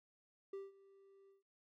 triangle tone with ADSR envelope, 392 Hz, G4, in tune, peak -40 dBFS, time 0.53-1.43 s, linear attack 5 ms, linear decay 180 ms, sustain -21 dB, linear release 140 ms, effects none

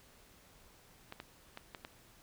clicks, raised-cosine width 0.3 ms, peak -28 dBFS, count 5, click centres 1.124 / 1.201 / 1.574 / 1.748 / 1.849 s, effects pink hiss -62 dBFS RMS until 2.22 s

